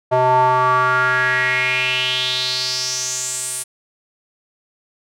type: tone with band-pass filter sweep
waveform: square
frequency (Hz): 127.4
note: C3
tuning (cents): -46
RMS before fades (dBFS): -18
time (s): 0.11-3.64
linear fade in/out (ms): 20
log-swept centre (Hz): 730 to 9600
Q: 5
effects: none